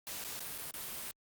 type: noise with dropouts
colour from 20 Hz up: white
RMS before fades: -42 dBFS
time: 0.07-1.11 s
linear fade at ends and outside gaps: 0 ms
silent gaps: 0.24-0.247 / 0.393-0.405 / 0.579-0.584 / 0.709-0.74 s
effects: Opus 48 kbps